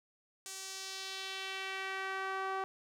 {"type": "tone with band-pass filter sweep", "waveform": "sawtooth", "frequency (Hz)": 383.7, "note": "G4", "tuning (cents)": -37, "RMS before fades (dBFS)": -40, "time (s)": [0.46, 2.64], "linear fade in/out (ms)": 0, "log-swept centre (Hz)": [7600, 990], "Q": 1.5, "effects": []}